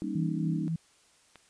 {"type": "chord", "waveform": "sine", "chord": "Eb dominant seventh", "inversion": "first", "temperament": "equal", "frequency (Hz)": [196, 233.1, 277.2, 311.1], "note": ["G3", "Bb3", "Db4", "Eb4"], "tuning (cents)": [0, 0, 0, 0], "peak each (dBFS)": [-35, -39, -37, -35], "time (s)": [0.02, 0.68], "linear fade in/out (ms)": 0}
{"type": "tone with tremolo", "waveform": "sine", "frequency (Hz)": 163.2, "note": "E3", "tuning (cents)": -17, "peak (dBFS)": -27, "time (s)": [0.15, 0.76], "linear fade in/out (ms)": 5, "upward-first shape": "sine", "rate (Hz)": 3.7, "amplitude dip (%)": 50}
{"type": "click", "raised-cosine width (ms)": 0.3, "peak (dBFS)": -32, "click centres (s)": 1.357}
{"effects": ["white hiss -63 dBFS RMS until 1.49 s", "resampled to 22050 Hz"]}